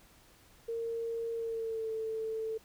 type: tone with pitch glide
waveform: sine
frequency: 459.8 to 443.1 Hz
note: A#4 to A4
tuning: -24 to +12 cents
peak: -33 dBFS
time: 0.68-2.58 s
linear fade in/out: 10 ms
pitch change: -64 cents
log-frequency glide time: 1.34-1.9 s
effects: pink hiss -61 dBFS RMS until 2.64 s